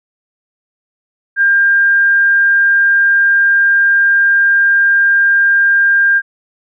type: tone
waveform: sine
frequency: 1600 Hz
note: G6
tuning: 35 cents sharp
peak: -7 dBFS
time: 1.36-6.22 s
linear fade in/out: 50 ms
effects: none